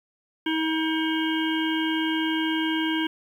harmonic tone, 318.6 Hz, D#4, 41 cents sharp, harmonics 1 / 3 / 5 / 7 / 9 / 10, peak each -24 / -33 / -32 / -35 / -34 / -33 dBFS, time 0.46-3.07 s, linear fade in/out 5 ms, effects 9-bit

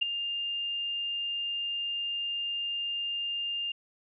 sine tone with ADSR envelope, 2806 Hz, F7, 8 cents sharp, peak -20 dBFS, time 0.01-3.72 s, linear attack 15 ms, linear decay 6 ms, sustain -10 dB, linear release 5 ms, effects none

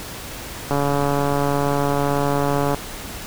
click train, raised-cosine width 1 ms, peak -7 dBFS, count 290, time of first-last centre 0.71-2.745 s, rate 142 Hz, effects pink hiss -33 dBFS RMS until 3.26 s

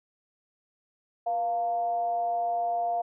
sine tone with frequency modulation, 698.5 Hz, F5, in tune, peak -25 dBFS, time 1.26-3.02 s, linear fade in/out 10 ms, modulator 215 Hz, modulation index 0.33, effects none

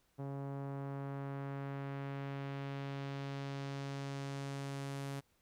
sawtooth tone with low-pass filter sweep, 138.59 Hz, C#3, in tune, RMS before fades -42 dBFS, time 0.18-5.21 s, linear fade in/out 20 ms, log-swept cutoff 800 to 12000 Hz, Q 0.95, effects pink hiss -75 dBFS RMS until 5.41 s

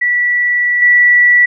sine tone with level steps, 1953 Hz, B6, 20 cents flat, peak -10 / -5 dBFS, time 0.01-1.46 s, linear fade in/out 10 ms, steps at 0.82 s, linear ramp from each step 2 ms, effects none

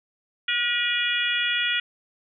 harmonic tone with a mistuned harmonic, 480.1 Hz, B4, 49 cents flat, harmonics 3 / 4 / 5 / 6 / 7, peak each -28 / -28 / -28 / -28 / -28 dBFS, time 0.48-1.8 s, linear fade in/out 5 ms, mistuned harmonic 5, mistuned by +24 cents, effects none

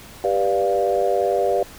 sine chord, G dominant seventh, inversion none, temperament equal with one note detuned, 392 / 489.1 / 587.3 / 698.5 Hz, G4 / B4 / D5 / F5, 0 / -17 / 0 / 0 cents, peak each -22 dBFS, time 0.24-1.63 s, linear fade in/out 2 ms, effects tanh soft clip ceiling -6 dBFS + pink hiss -42 dBFS RMS until 1.78 s

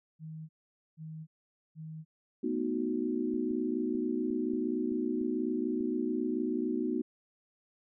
sine tone bursts, 158 Hz, D#3, 27 cents sharp, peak -40 dBFS, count 3, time 0.19-2.05 s, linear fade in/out 50 ms, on 300 ms, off 480 ms
sine chord, B dominant seventh, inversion third, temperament equal, 220 / 246.9 / 311.1 / 370 Hz, A3 / B3 / D#4 / F#4, 0 / 0 / 0 / 0 cents, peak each -39 / -33 / -34 / -35 dBFS, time 2.43-7.02 s, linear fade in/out 10 ms
clicks, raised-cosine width 3 ms, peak -40 dBFS, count 8, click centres 3.341 / 3.511 / 3.95 / 4.305 / 4.536 / 4.919 / 5.214 / 5.807 s
effects none

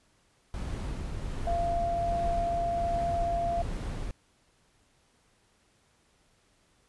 brown noise with tremolo, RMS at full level -33 dBFS, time 0.54-4.11 s, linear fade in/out 0 ms, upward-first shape sine, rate 1.3 Hz, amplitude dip 25%
sine tone, 687 Hz, F5, 29 cents flat, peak -27 dBFS, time 1.47-3.62 s, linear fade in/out 2 ms
effects pink hiss -67 dBFS RMS until 6.88 s + resampled to 24000 Hz

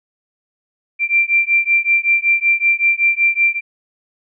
sine beating tone pair, 2358 / 2363.3 Hz, D7 / D7, +6 / +10 cents, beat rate 5.3 Hz, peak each -15 dBFS, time 0.99-3.61 s, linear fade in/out 50 ms, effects none

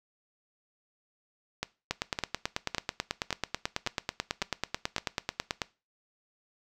two click trains, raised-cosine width 0.2 ms, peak -11 / -13 dBFS, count 35 / 7, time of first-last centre 1.91-5.618 / 1.63-4.982 s, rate 9.17 / 1.79 Hz, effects noise-tail reverb RT60 0.3 s tail -20 dB re dry

